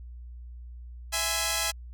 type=chord; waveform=5% pulse; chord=E augmented; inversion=none; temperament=equal with one note detuned; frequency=659.3 / 830.6 / 1027.9 Hz; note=E5 / G#5 / B#5; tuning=0 / 0 / -31 cents; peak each=-19 / -18 / -21 dBFS; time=1.12-1.72 s; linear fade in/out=20 ms; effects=added 60 Hz sine -40 dBFS peak until 1.93 s